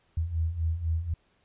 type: beating tone pair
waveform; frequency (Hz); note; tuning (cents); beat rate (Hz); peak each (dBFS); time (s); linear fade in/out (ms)
sine; 79 / 83; D#2 / E2; +27 / +12; 4; -32 / -27; 0.17-1.14; 5
effects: pink hiss -68 dBFS RMS until 1.44 s + resampled to 8000 Hz